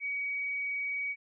sine tone, 2261 Hz, C#7, 34 cents sharp, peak -31 dBFS, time 0-1.16 s, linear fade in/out 50 ms, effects none

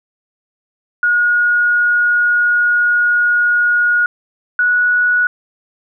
sine tone pair in turn, 1443 / 1465.7 Hz, F#6 / F#6, -44 / -17 cents, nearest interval unison, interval 27 cents, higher second, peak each -10 dBFS, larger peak neither, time 1.03-4.06 / 4.59-5.27 s, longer first, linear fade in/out 2 ms, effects none

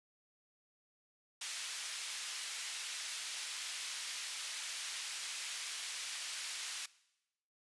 pink band-pass noise, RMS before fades -43 dBFS, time 1.41-6.86 s, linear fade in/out 5 ms, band 2400 to 9600 Hz, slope 12 dB/octave, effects noise-tail reverb RT60 0.9 s tail -20 dB re dry + resampled to 24000 Hz

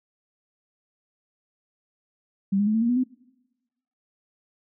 sine tone with pitch steps, 195.7 / 204.7 / 214.2 / 224 / 234.3 / 245.1 / 256.4 Hz, G3 / G#3 / A3 / A3 / A#3 / B3 / C4, -3 / -25 / -46 / +31 / +9 / -13 / -35 cents, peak -19 dBFS, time 2.52-3.038 s, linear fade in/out 10 ms, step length 74 ms, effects noise-tail reverb RT60 1.0 s tail -23 dB re dry

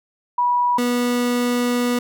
sine / 30% pulse tone pair in turn, 975 / 243.8 Hz, B5 / B3, -23 / -22 cents, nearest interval 2 octaves, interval 2399 cents, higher first, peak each -15 dBFS, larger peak neither, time 0.38-0.78 / 0.78-1.99 s, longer second, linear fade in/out 5 ms, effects none

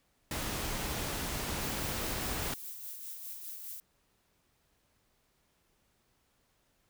pink noise, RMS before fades -36 dBFS, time 0.31-2.54 s, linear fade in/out 2 ms
violet noise with tremolo, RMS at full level -42 dBFS, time 1.61-3.8 s, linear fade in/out 0 ms, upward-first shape sine, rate 4.9 Hz, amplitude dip 40%
effects pink hiss -73 dBFS RMS until 6.89 s

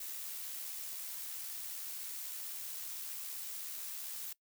blue noise with amplitude modulation, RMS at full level -42 dBFS, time 0-4.33 s, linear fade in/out 5 ms, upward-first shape sine, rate 75.5 Hz, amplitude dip 25%, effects noise-tail reverb RT60 0.1 s tail -21 dB re dry

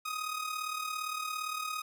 sawtooth tone with amplitude modulation, 1252 Hz, D#6, 10 cents sharp, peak -28 dBFS, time 0.05-1.82 s, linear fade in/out 10 ms, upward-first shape sine, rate 37.5 Hz, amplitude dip 60%, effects none

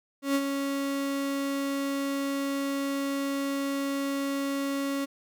35% pulse tone with ADSR envelope, 277.2 Hz, C#4, in tune, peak -20 dBFS, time 0.22-5.06 s, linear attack 130 ms, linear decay 52 ms, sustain -6 dB, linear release 21 ms, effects none

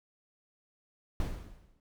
brown noise with exponential decay, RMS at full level -30 dBFS, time 1.2-1.8 s, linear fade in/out 1 ms, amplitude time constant 130 ms, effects none

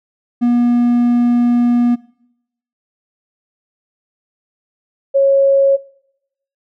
triangle / sine tone pair in turn, 240.7 / 549 Hz, B3 / C#5, -44 / -17 cents, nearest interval octave + major second, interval 1427 cents, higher second, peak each -8 dBFS, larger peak neither, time 0.41-1.96 / 5.14-5.77 s, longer first, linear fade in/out 20 ms, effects noise-tail reverb RT60 0.8 s tail -22 dB re dry

